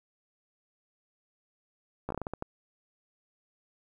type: slowing click train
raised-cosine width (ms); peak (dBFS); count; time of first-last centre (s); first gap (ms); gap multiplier
1; -20; 9; 2.09-2.424; 14; 1.3
effects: 10-bit